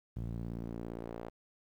sawtooth tone with band-pass filter sweep, 57.4 Hz, A#1, 26 cents flat, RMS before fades -41 dBFS, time 0.16-1.3 s, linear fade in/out 5 ms, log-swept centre 120 to 590 Hz, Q 1.1, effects 11-bit

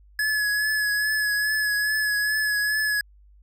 square tone with vibrato, 1700 Hz, G#6, 40 cents sharp, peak -22 dBFS, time 0.19-3.01 s, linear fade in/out 2 ms, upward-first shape triangle, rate 2.4 Hz, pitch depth 32 cents each way, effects added 50 Hz sine -50 dBFS peak until 3.42 s

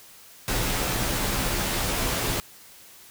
pink noise with comb filter, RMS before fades -26 dBFS, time 0.48-2.4 s, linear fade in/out 0 ms, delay 13 ms, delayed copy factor -0.55, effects white hiss -49 dBFS RMS until 3.1 s

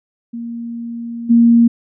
sine tone with level steps, 233.8 Hz, A#3, 5 cents sharp, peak -23 / -6 dBFS, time 0.33-1.68 s, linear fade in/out 10 ms, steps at 1.29 s, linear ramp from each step 20 ms, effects none

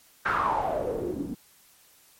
white noise with low-pass filter sweep, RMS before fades -28 dBFS, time 0.25-1.35 s, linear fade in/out 10 ms, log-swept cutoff 1500 to 230 Hz, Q 6.3, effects white hiss -58 dBFS RMS until 2.19 s + MP3 64 kbps

